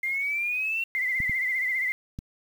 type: exponential sweep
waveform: sine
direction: up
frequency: 2093 to 2738 Hz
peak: -25 dBFS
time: 0.03-0.84 s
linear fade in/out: 5 ms
type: tone with vibrato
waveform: sine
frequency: 2051 Hz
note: C7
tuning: 35 cents flat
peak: -24 dBFS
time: 0.95-1.92 s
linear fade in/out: 0 ms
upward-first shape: triangle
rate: 15 Hz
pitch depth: 79 cents each way
type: clicks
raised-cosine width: 5 ms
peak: -22 dBFS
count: 3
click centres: 1.203 / 1.296 / 2.189 s
effects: 8-bit